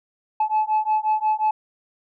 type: beating tone pair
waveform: sine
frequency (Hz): 859 / 864.6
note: A5 / A5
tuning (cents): -42 / -31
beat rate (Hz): 5.6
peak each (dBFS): -20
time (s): 0.4-1.51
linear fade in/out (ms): 5
effects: tanh soft clip ceiling -14 dBFS